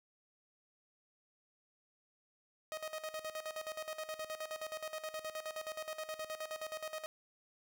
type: tone with tremolo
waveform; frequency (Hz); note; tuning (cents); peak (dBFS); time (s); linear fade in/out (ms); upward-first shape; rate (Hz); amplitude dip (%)
sawtooth; 626; D#5; +10; -35; 2.72-7.06; 0; square; 9.5; 75
effects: none